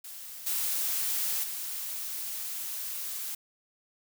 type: noise with level steps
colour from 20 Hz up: blue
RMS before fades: -43 / -30 / -36 dBFS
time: 0.04-3.35 s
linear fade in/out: 5 ms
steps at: 0.46 / 1.43 s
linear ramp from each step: 10 ms
effects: none